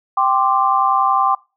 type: chord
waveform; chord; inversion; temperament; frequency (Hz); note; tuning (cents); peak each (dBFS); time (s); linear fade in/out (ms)
sine; G suspended fourth; none; just; 784 / 1045.3 / 1176; G5 / C6 / D6; 0 / -2 / +2; -17; 0.17-1.35; 5
effects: noise-tail reverb RT60 0.3 s tail -23 dB re dry